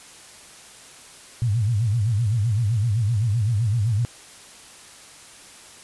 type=tone with vibrato; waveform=sine; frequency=110 Hz; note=A2; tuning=in tune; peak=-18 dBFS; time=1.42-4.05 s; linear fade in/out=0 ms; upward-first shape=sine; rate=7.8 Hz; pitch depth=190 cents each way; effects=white hiss -45 dBFS RMS until 5.83 s + resampled to 24000 Hz